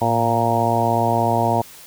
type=harmonic tone with a mistuned harmonic; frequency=116.54 Hz; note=A#2; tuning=in tune; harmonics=1 / 2 / 3 / 4 / 5 / 6 / 7 / 8; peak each=-23 / -25 / -27 / -27 / -25 / -21 / -25 / -22 dBFS; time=0.01-1.62 s; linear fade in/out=10 ms; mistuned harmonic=1; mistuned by=-67 cents; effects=white hiss -42 dBFS RMS until 1.86 s